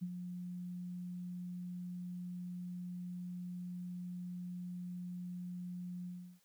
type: tone with ADSR envelope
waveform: sine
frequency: 178.6 Hz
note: F3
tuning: 39 cents sharp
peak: -35 dBFS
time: 0.01-6.4 s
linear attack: 19 ms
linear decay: 49 ms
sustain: -6 dB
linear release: 340 ms
effects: white hiss -73 dBFS RMS until 6.44 s